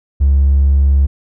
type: tone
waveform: triangle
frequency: 69.3 Hz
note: C#2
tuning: in tune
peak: -4 dBFS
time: 0.2-1.07 s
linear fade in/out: 20 ms
effects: tanh soft clip ceiling -4 dBFS